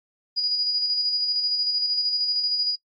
sine tone with tremolo, 4900 Hz, D#8, 27 cents flat, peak -20 dBFS, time 0.36-2.76 s, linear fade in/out 20 ms, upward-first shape square, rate 13 Hz, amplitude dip 35%, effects noise-tail reverb RT60 0.1 s tail -20 dB re dry + MP3 32 kbps

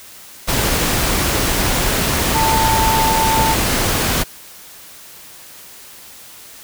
sine tone in noise, 890 Hz, A5, 20 cents sharp, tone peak -15 dBFS, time 2.34-3.55 s, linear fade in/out 20 ms, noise pink, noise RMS -17 dBFS, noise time 0.47-4.24 s, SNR -1 dB, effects white hiss -39 dBFS RMS until 6.63 s

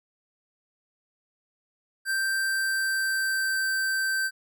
square tone with pitch glide, 1568 to 1554.5 Hz, G6 to G6, 0 to -15 cents, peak -25 dBFS, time 2.05-4.31 s, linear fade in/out 50 ms, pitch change -15 cents, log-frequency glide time 2.39-3.67 s, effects none

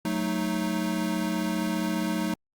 square chord, D# diminished, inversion first, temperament equal, 185 / 220 / 311.1 Hz, F#3 / A3 / D#4, 0 / 0 / 0 cents, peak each -31 dBFS, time 0.05-2.34 s, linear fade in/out 2 ms, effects Opus 48 kbps

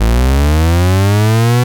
40% pulse linear sweep, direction up, 53.3 to 124.8 Hz, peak -7 dBFS, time 0-1.64 s, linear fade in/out 10 ms, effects none

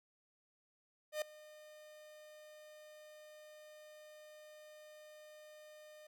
45% pulse tone with ADSR envelope, 609 Hz, D#5, 37 cents flat, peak -34 dBFS, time 1.12-6.07 s, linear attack 98 ms, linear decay 3 ms, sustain -21 dB, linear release 5 ms, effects none

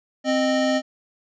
square tone pair together, 261.8 / 616 Hz, C4 / D#5, +1 / -17 cents, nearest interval octave + minor third, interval 1482 cents, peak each -22 dBFS, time 0.24-0.82 s, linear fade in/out 50 ms, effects resampled to 16000 Hz

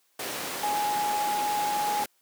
sine tone in noise, 832 Hz, G#5, 3 cents sharp, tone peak -25 dBFS, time 0.63-2.04 s, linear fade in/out 5 ms, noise pink, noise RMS -32 dBFS, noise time 0.19-2.06 s, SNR +4 dB, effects white hiss -68 dBFS RMS until 2.21 s + high-pass 300 Hz 12 dB/octave

